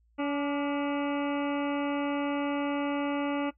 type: harmonic tone with a mistuned harmonic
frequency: 285.3 Hz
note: C#4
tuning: 50 cents sharp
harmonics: 1 / 2 / 3 / 4 / 5 / 7 / 8 / 9 / 10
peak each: -28 / -34 / -38 / -40 / -42 / -45 / -46 / -47 / -48 dBFS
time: 0.18-3.51 s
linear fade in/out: 20 ms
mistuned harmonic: 4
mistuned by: +44 cents
effects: noise-tail reverb RT60 0.1 s tail -17 dB re dry + added 57 Hz sine -63 dBFS peak until 3.57 s